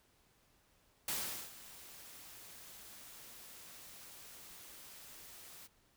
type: noise with ADSR envelope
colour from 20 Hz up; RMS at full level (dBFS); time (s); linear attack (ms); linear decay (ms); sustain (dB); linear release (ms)
white; -37; 1.08-5.68; 3; 420; -17; 25
effects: pink hiss -71 dBFS RMS until 5.96 s